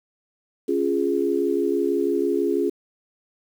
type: chord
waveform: sine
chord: Db major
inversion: none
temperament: equal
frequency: 277.2 / 349.2 / 415.3 Hz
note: Db4 / F4 / Ab4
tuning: 0 / 0 / 0 cents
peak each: -25 / -23 / -23 dBFS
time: 0.68-2.7 s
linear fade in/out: 10 ms
effects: 8-bit